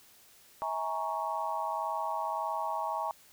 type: chord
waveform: sine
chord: A# half-diminished seventh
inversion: second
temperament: equal with one note detuned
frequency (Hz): 646.1 / 830.6 / 932.3 / 1108.7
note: E5 / G#5 / A#5 / C#6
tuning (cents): -35 / 0 / 0 / 0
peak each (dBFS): -38 / -36 / -35 / -37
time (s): 0.62-3.11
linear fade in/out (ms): 0
effects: white hiss -59 dBFS RMS until 3.32 s